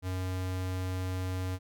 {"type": "tone", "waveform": "square", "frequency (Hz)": 92.5, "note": "F#2", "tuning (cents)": 0, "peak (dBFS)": -32, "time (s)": [0.02, 1.59], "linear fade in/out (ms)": 50, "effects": []}